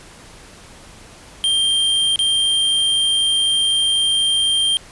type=tone with dropouts; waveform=square; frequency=3176 Hz; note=G7; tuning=22 cents sharp; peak=-15 dBFS; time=1.44-4.77 s; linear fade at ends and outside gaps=0 ms; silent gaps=2.159-2.191 s; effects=pink hiss -42 dBFS RMS until 4.91 s + resampled to 24000 Hz